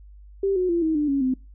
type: tone with pitch steps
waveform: sine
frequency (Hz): 392 / 365.7 / 341.3 / 318.4 / 297.1 / 277.2 / 258.6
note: G4 / F#4 / F4 / D#4 / D4 / C#4 / C4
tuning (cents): 0 / -20 / -40 / +40 / +20 / 0 / -20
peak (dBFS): -19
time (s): 0.43-1.34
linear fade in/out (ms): 5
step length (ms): 130
effects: noise-tail reverb RT60 0.3 s tail -25 dB re dry + added 50 Hz sine -43 dBFS peak until 1.54 s